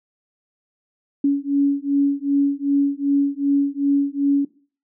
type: beating tone pair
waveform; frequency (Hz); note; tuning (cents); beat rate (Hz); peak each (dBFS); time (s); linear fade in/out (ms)
sine; 280 / 282.6; C#4 / C#4; +18 / +34; 2.6; -19; 1.24-4.45; 5
effects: noise-tail reverb RT60 0.4 s tail -18 dB re dry